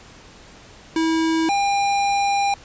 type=tone pair in turn; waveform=square; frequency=323.8 / 801.9 Hz; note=E4 / G5; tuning=-31 / +39 cents; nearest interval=octave + major third; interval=1570 cents; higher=second; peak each=-18 dBFS; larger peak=neither; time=0.96-1.49 / 1.49-2.54 s; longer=second; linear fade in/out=2 ms; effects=pink hiss -45 dBFS RMS until 2.64 s + resampled to 16000 Hz